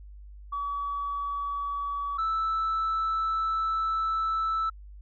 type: tone pair in turn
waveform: sine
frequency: 1139 / 1317.4 Hz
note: C#6 / E6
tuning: +47 / -1 cents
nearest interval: minor third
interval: 252 cents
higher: second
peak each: -28 / -23 dBFS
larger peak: second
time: 0.52-2.18 / 2.18-4.7 s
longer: second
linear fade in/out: 10 ms
effects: tanh soft clip ceiling -23 dBFS + added 50 Hz sine -43 dBFS peak until 5.01 s